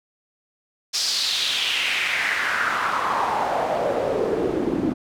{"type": "noise with band-pass filter sweep", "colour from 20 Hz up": "pink", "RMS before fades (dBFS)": -23, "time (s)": [0.93, 4.94], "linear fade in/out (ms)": 20, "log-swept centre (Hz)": [5300, 270], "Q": 3.4, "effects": []}